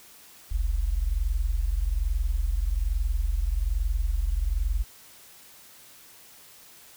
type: tone pair together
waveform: sine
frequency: 42.82 / 64 Hz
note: F1 / C2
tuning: -33 / -38 cents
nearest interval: perfect fifth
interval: 695 cents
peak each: -24 / -28 dBFS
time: 0.51-4.84 s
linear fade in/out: 10 ms
effects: white hiss -51 dBFS RMS until 6.96 s